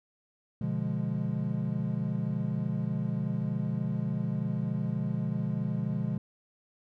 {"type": "chord", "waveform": "triangle", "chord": "B diminished seventh", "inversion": "none", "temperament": "equal", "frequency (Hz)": [123.47, 146.83, 174.61, 207.7], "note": ["B2", "D3", "F3", "Ab3"], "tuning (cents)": [0, 0, 0, 0], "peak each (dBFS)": -32, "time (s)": [0.61, 6.18], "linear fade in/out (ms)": 5, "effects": []}